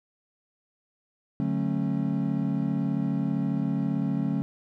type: chord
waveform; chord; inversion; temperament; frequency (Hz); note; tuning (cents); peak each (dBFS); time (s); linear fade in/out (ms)
triangle; D major seventh; none; equal with one note detuned; 146.83 / 185 / 220 / 272.3; D3 / F#3 / A3 / C#4; 0 / 0 / 0 / -31; -28 / -28 / -28 / -28; 1.4-4.42; 0
effects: none